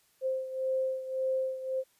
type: beating tone pair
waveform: sine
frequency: 523.3 / 525.1 Hz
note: C5 / C5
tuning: 0 / +6 cents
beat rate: 1.8 Hz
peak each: -30 / -35 dBFS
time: 0.21-1.84 s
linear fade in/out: 50 ms
effects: white hiss -68 dBFS RMS until 1.99 s + resampled to 32000 Hz